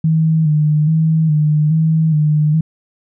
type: tone with vibrato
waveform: sine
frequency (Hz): 155.56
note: D#3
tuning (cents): 0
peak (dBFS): -10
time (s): 0.04-2.61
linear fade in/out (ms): 5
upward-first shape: square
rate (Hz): 1.2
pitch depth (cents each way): 46
effects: none